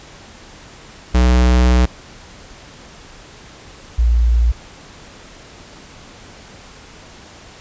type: tone pair in turn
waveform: square / sine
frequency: 61.74 / 58.27 Hz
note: B1 / A#1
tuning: 0 / 0 cents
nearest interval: minor second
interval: 100 cents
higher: first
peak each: -10 dBFS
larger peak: neither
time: 1.14-1.86 / 3.98-4.52 s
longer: first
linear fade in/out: 10 ms
effects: pink hiss -40 dBFS RMS until 7.6 s + resampled to 16000 Hz